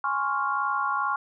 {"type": "chord", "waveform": "sine", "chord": "Db major seventh", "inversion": "second", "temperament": "equal", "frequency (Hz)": [830.6, 1046.5, 1108.7, 1396.9], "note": ["Ab5", "C6", "Db6", "F6"], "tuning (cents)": [0, 0, 0, 0], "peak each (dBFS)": [-31, -32, -27, -29], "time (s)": [0.04, 1.16], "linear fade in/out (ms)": 2, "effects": []}